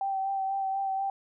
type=tone with vibrato; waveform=sine; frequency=777 Hz; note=G5; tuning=16 cents flat; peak=-27 dBFS; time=0.01-1.1 s; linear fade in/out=2 ms; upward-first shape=sine; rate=4.1 Hz; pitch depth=21 cents each way; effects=none